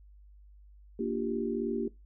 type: chord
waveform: sine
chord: G minor seventh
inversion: first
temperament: equal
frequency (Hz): 233.1 / 293.7 / 349.2 / 392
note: Bb3 / D4 / F4 / G4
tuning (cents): 0 / 0 / 0 / 0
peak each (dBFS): -33 / -37 / -36 / -34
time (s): 0.99-1.88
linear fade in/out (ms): 5
effects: noise-tail reverb RT60 0.2 s tail -20 dB re dry + added 50 Hz sine -52 dBFS peak until 2.05 s